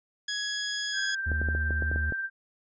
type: tone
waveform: 15% pulse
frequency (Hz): 1671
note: G#6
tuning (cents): +10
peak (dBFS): -23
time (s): 0.28-1.15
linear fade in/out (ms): 5
type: tone with tremolo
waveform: sine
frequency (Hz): 1571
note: G6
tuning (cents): +3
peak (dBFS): -28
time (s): 0.92-2.3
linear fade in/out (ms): 50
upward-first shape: sine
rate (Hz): 19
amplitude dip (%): 30
type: tone with pitch glide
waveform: triangle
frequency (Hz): 76.1 to 75.4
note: D#2 to D2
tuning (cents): -38 to +46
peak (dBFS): -25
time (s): 1.26-2.11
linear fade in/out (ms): 10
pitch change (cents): -16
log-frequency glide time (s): 1.62-2
type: clicks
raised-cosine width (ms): 2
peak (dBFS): -21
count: 9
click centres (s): 1.317 / 1.416 / 1.487 / 1.55 / 1.707 / 1.823 / 1.915 / 1.96 / 2.123
effects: resampled to 16000 Hz